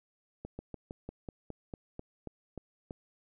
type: slowing click train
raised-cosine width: 2 ms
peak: -27 dBFS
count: 12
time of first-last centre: 0.45-2.908 s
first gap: 140 ms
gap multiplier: 1.09
effects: none